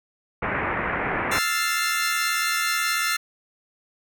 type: low-pass noise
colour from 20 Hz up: white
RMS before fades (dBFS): -26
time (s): 0.42-1.39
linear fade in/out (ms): 5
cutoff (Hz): 2200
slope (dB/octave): 48
type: chord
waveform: sawtooth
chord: F major seventh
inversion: third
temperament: equal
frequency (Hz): 1318.5 / 1396.9 / 1760 / 2093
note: E6 / F6 / A6 / C7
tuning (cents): 0 / 0 / 0 / 0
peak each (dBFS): -24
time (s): 1.31-3.17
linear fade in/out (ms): 10
effects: none